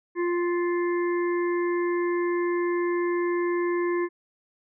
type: harmonic tone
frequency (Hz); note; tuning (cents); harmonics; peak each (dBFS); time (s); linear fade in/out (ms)
349.2; F4; 0; 1 / 3 / 5 / 6; -23 / -33 / -37 / -39; 0.15-4.09; 50
effects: none

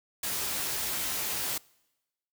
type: noise with comb filter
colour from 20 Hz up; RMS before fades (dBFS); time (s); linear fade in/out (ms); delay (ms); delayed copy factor
white; -32; 0.23-1.58; 5; 15; +0.55
effects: noise-tail reverb RT60 1.0 s tail -25 dB re dry

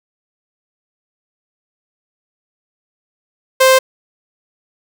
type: tone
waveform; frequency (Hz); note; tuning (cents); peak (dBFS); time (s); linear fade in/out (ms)
sawtooth; 523.3; C5; 0; -3; 3.6-3.79; 10
effects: none

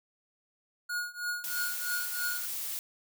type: tone with tremolo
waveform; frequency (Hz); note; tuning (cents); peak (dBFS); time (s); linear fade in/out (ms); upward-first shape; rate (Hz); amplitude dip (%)
square; 1442; F#6; -45; -30; 0.89-2.46; 10; triangle; 3.1; 95
type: noise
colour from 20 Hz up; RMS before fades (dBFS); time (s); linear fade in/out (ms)
blue; -36; 1.44-2.79; 0
effects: none

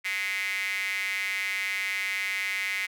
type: tone with high-pass filter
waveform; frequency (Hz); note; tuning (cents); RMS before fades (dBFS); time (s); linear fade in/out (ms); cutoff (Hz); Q
square; 98; G2; 0; -30; 0.04-2.87; 20; 2100; 7.7
effects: none

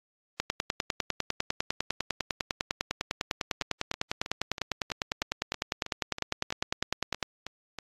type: two click trains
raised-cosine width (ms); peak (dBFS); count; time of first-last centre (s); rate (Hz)
0.2; -19 / -10; 14 / 69; 3.62-7.787 / 0.4-7.227; 3.12 / 9.96
effects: AAC 32 kbps

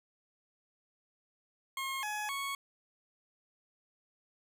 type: tone with pitch steps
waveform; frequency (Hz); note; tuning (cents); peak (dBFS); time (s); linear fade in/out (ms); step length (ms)
20% pulse; 1076 / 843 / 1107; C6 / G#5 / C#6; +48 / +26 / -3; -30; 1.77-2.55; 2; 260
effects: none

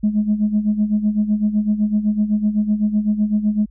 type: tone with tremolo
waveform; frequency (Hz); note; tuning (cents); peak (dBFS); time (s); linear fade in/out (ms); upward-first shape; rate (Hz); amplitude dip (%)
sine; 210.9; G#3; +27; -11; 0.03-3.66; 10; sine; 7.9; 75
effects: tanh soft clip ceiling -9 dBFS + added 50 Hz sine -43 dBFS peak until 3.7 s

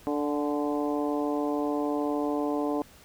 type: harmonic tone with a mistuned harmonic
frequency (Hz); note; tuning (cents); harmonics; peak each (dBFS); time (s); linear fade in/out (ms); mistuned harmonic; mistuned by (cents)
146.83; D3; 0; 2 / 3 / 4 / 5 / 6 / 7; -28 / -32 / -34 / -36 / -38 / -39; 0.07-2.82; 0; 6; -38
effects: pink hiss -54 dBFS RMS until 3.04 s

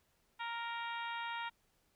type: harmonic tone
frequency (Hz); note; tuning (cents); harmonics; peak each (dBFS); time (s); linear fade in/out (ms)
466.2; A#4; 0; 2 / 3 / 4 / 5 / 6 / 7 / 8; -41 / -45 / -47 / -49 / -51 / -52 / -53; 0.39-1.5; 20
effects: pink hiss -75 dBFS RMS until 1.95 s

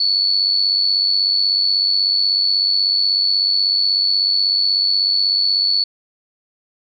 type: tone with amplitude modulation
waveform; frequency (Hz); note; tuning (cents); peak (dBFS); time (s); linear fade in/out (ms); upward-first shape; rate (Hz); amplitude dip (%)
sine; 4435; C#8; 0; -11; 0-5.84; 5; sine; 96.3; 55
effects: none

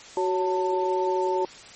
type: tone cluster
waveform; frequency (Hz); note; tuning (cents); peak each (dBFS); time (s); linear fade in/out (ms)
sine; 372.3 / 557 / 893; F#4 / C#5 / A5; +11 / +8 / +25; -24 / -30 / -26; 0.17-1.45; 2
effects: white hiss -45 dBFS RMS until 1.75 s + MP3 32 kbps

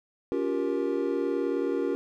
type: chord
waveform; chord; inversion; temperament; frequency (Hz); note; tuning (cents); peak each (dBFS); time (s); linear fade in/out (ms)
triangle; G half-diminished seventh; second; just; 282.2 / 352.8 / 392 / 470.4; Db4 / F4 / G4 / Bb4; +31 / +18 / 0 / +16; -29; 0.32-1.95; 0
effects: none

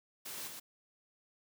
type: noise with echo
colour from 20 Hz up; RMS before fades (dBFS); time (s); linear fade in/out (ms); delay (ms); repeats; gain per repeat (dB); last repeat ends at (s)
white; -44; 0.25-0.48; 10; 120; 1; -3; 0.6
effects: high-pass 100 Hz 12 dB/octave

